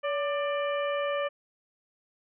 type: harmonic tone with a mistuned harmonic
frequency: 593 Hz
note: D5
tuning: 17 cents sharp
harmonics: 1 / 2 / 3 / 4 / 5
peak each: -28 / -34 / -38 / -40 / -42 dBFS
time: 0.03-1.29 s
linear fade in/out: 20 ms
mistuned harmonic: 1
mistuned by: -66 cents
effects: none